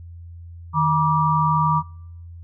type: tone cluster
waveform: sine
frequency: 155.4 / 961 / 1172 Hz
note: D#3 / B5 / D6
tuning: -2 / -48 / -4 cents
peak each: -20 dBFS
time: 0.73-1.83 s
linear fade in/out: 50 ms
effects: noise-tail reverb RT60 0.8 s tail -25 dB re dry + added 85 Hz sine -36 dBFS peak until 2.43 s